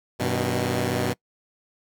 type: chord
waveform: 10% pulse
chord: G augmented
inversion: none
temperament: equal with one note detuned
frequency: 95.98 / 123.47 / 155.56 Hz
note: G2 / B2 / D#3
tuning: -36 / 0 / 0 cents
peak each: -19 / -17 / -23 dBFS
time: 0.19-1.14 s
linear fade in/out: 20 ms
effects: noise-tail reverb RT60 0.1 s tail -24 dB re dry